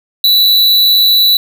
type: tone with amplitude modulation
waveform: square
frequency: 3951 Hz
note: B7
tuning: in tune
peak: -5 dBFS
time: 0.24-1.37 s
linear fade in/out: 2 ms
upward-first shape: sine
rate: 224 Hz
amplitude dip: 35%
effects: none